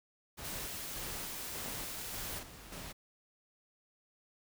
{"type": "noise with tremolo", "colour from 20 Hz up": "pink", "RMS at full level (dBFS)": -45, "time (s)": [0.37, 2.93], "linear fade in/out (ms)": 20, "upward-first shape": "square", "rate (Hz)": 1.7, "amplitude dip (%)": 55}
{"type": "noise", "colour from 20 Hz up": "white", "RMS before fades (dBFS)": -43, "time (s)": [0.43, 2.4], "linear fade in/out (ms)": 20}
{"type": "clicks", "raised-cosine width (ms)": 1, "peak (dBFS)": -29, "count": 2, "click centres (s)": [1.661, 1.683]}
{"effects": []}